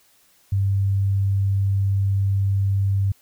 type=tone; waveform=sine; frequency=98.3 Hz; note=G2; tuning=5 cents sharp; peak=-17 dBFS; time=0.52-3.12 s; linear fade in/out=5 ms; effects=white hiss -58 dBFS RMS until 3.21 s